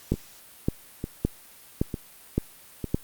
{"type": "two click trains", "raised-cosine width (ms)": 3, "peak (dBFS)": [-16, -9], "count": [4, 6], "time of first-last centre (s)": [[0.14, 2.843], [0.12, 2.945]], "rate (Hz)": [1.11, 1.77], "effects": ["white hiss -50 dBFS RMS until 3.03 s", "Opus 48 kbps"]}